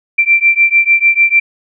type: beating tone pair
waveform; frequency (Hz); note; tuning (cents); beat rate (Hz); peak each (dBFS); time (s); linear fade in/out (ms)
sine; 2349 / 2355.7; D7 / D7; 0 / +5; 6.7; -10; 0.18-1.4; 10
effects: none